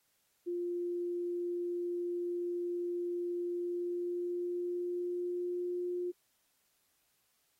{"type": "tone with pitch glide", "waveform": "sine", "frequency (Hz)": [350, 355.3], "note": ["F4", "F4"], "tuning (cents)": [4, 30], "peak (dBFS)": -33, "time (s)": [0.46, 6.12], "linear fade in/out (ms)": 20, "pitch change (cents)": 26, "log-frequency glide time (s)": [3.5, 5.88], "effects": ["white hiss -75 dBFS RMS until 7.59 s", "AAC 48 kbps"]}